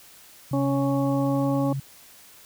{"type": "tone with pitch glide", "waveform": "sine", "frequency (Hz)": [134.2, 136.47], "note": ["C3", "C#3"], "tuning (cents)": [44, -27], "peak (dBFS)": -26, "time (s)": [0.51, 1.8], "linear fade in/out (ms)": 5, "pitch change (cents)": 29, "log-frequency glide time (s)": [0.99, 1.61]}
{"type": "harmonic tone", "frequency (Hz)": 277.2, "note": "C#4", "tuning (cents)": 0, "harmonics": [1, 2, 3, 4], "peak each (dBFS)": [-23, -28, -33, -35], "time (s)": [0.53, 1.73], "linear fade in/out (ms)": 5}
{"effects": ["white hiss -50 dBFS RMS until 2.45 s"]}